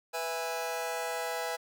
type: chord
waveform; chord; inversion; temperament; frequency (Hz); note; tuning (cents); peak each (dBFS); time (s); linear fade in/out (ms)
sawtooth; E major; second; just; 494.4 / 659.3 / 824.1; B4 / E5 / G#5; +2 / 0 / -14; -33; 0.13-1.57; 20
effects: none